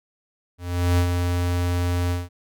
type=tone with ADSR envelope; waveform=square; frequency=88.2 Hz; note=F2; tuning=18 cents sharp; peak=-16 dBFS; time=0.58-2.29 s; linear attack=400 ms; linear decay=82 ms; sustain=-5 dB; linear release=180 ms; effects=none